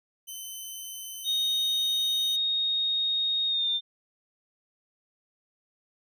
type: tone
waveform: 10% pulse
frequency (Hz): 3049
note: G7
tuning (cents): -49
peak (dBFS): -29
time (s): 0.27-2.37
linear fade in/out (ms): 20
type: tone with pitch glide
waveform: sine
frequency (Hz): 3725 to 3602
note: A#7 to A7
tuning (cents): -2 to +40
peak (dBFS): -24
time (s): 1.24-3.81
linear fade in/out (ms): 50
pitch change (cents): -58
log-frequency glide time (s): 3.47-3.69
effects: none